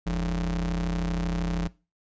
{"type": "ring-modulated tone", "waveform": "square", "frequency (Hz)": 62.7, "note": "B1", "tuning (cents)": 27, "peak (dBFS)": -23, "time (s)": [0.06, 1.68], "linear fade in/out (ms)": 10, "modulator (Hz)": 109, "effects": ["noise-tail reverb RT60 0.3 s tail -21 dB re dry", "resampled to 16000 Hz"]}